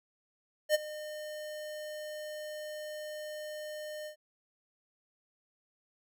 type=tone with ADSR envelope; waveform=square; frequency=608 Hz; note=D#5; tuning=40 cents flat; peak=-22 dBFS; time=0.69-4.16 s; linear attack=56 ms; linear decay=21 ms; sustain=-18 dB; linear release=98 ms; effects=none